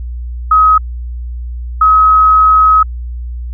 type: tone pair in turn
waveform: sine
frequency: 1269 / 1274.4 Hz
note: D#6 / D#6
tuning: +34 / +41 cents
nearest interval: unison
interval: 7 cents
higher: second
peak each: -4 dBFS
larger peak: neither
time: 0.51-0.78 / 1.81-2.83 s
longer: second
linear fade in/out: 5 ms
effects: added 60 Hz sine -19 dBFS peak until 3.53 s